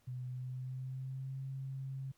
sine tone with pitch glide, 125.9 to 134.16 Hz, B2 to C3, +34 to +44 cents, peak -39 dBFS, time 0.07-2.12 s, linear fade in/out 10 ms, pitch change +110 cents, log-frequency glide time 0.26-1.4 s, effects pink hiss -73 dBFS RMS until 2.17 s

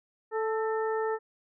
harmonic tone with a mistuned harmonic, 440 Hz, A4, in tune, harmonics 1 / 2 / 3 / 4, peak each -28 / -34 / -38 / -40 dBFS, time 0.31-1.19 s, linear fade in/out 50 ms, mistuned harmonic 4, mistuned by +41 cents, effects none

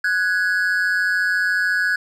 triangle tone pair together, 1480 / 1666 Hz, F#6 / G#6, 0 / +5 cents, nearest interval major second, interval 205 cents, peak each -18 / -18 dBFS, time 0.04-1.96 s, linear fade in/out 5 ms, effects none

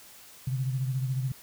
sine beating tone pair, 129.8 / 143.8 Hz, C3 / D3, -13 / -36 cents, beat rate 14 Hz, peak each -27 / -36 dBFS, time 0.47-1.32 s, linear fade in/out 5 ms, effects white hiss -51 dBFS RMS until 1.42 s

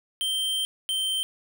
square tone pair in turn, 3136 / 3119 Hz, G7 / G7, 0 / -9 cents, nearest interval unison, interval 9 cents, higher first, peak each -25 dBFS, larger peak neither, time 0.21-0.65 / 0.89-1.23 s, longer first, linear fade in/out 0 ms, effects none

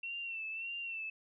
sine tone with vibrato, 2701 Hz, E7, 42 cents sharp, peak -38 dBFS, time 0.03-1.1 s, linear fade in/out 5 ms, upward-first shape sine, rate 1.7 Hz, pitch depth 55 cents each way, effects none

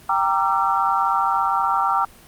sine chord, E half-diminished seventh, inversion first, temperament equal with one note detuned, 784 / 932.3 / 1174.7 / 1353.2 Hz, G5 / Bb5 / D6 / E6, 0 / 0 / 0 / +45 cents, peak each -22 dBFS, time 0.09-2.05 s, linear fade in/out 5 ms, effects pink hiss -47 dBFS RMS until 2.27 s + Opus 24 kbps

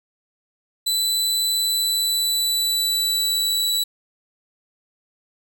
sawtooth tone with pitch glide, 3992 to 3939 Hz, B7 to B7, +18 to -5 cents, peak -16 dBFS, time 0.86-3.84 s, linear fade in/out 10 ms, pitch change -23 cents, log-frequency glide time 1.5-3.71 s, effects none

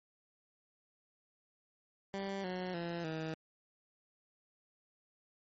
15% pulse tone with pitch steps, 196 / 182.87 / 170.63 / 159.2 Hz, G3 / F#3 / F3 / D#3, 0 / -20 / -40 / +40 cents, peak -31 dBFS, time 2.14-3.34 s, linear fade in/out 0 ms, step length 300 ms, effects low-pass 5000 Hz 12 dB/octave + MP3 32 kbps

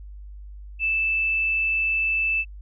sine tone, 2637 Hz, E7, in tune, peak -20 dBFS, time 0.79-2.45 s, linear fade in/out 50 ms, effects added 50 Hz sine -37 dBFS peak until 2.61 s

